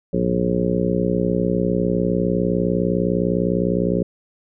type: harmonic tone with a mistuned harmonic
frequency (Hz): 59.9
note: A#1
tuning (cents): +48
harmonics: 1 / 2 / 3 / 4 / 5 / 6 / 7 / 8 / 9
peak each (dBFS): -33 / -30 / -21 / -26 / -27 / -27 / -24 / -31 / -26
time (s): 0.13-4.03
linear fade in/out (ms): 5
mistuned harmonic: 2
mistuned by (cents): -110
effects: none